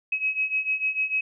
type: beating tone pair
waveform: sine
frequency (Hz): 2550 / 2556.7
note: D#7 / D#7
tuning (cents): +42 / +46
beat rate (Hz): 6.7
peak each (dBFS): -28 / -25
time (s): 0.12-1.21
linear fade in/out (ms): 5
effects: none